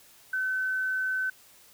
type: tone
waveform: sine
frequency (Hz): 1522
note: F#6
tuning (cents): +48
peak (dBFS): -26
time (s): 0.33-1.3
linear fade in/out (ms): 5
effects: white hiss -56 dBFS RMS until 1.73 s